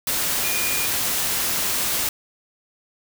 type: tone in noise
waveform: sine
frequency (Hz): 2430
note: D#7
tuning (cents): -42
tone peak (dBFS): -28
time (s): 0.44-0.86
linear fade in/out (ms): 2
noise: white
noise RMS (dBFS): -23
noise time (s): 0.07-2.09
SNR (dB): -8
effects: none